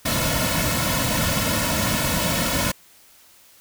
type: noise with comb filter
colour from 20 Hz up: pink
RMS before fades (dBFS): -22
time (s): 0.05-2.72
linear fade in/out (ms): 10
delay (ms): 2.5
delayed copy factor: -0.9
effects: white hiss -52 dBFS RMS until 3.6 s